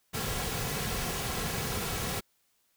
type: noise with comb filter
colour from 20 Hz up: pink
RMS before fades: -33 dBFS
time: 0.13-2.21 s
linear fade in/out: 20 ms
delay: 3.3 ms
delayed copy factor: -0.5
effects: white hiss -72 dBFS RMS until 2.76 s